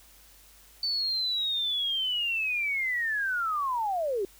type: linear sweep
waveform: sine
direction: down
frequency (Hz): 4543 to 366.4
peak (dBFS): -26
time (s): 0.83-4.25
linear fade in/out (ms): 2
effects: added 50 Hz sine -59 dBFS peak until 4.39 s + white hiss -56 dBFS RMS until 4.39 s